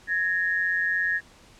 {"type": "tone pair together", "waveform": "sine", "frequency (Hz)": [1671, 1848.1], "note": ["G#6", "A#6"], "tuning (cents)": [10, -15], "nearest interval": "major second", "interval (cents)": 175, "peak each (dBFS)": -25, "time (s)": [0.07, 1.21], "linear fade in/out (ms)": 50, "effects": ["pink hiss -53 dBFS RMS until 1.59 s", "low-pass 8000 Hz 12 dB/octave"]}